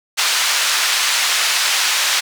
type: band-pass noise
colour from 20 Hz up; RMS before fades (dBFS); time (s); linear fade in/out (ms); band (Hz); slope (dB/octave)
white; -17; 0.17-2.21; 20; 1100 to 5400; 12
effects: none